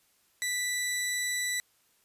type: tone pair together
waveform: sawtooth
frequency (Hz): 1975.5 / 3951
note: B6 / B7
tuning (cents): 0 / 0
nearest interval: octave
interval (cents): 1200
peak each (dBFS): -27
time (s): 0.42-1.6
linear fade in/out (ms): 0
effects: white hiss -68 dBFS RMS until 2.04 s + resampled to 32000 Hz